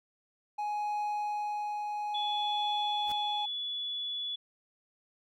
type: tone with tremolo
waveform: triangle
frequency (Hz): 835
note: G#5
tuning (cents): +9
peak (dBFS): -28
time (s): 0.58-3.46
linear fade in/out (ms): 10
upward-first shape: triangle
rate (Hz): 0.59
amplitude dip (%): 30
type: tone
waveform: sine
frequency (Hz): 3420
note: A7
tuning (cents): -50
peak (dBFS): -33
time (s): 2.14-4.36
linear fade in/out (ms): 10
type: noise with exponential growth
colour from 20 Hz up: pink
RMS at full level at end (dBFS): -41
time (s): 3.02-3.12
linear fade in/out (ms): 2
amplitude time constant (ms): 21
effects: none